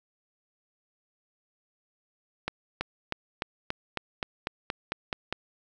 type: accelerating click train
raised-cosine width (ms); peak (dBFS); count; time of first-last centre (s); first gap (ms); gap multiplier
0.3; -13; 12; 2.48-5.326; 330; 0.95
effects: none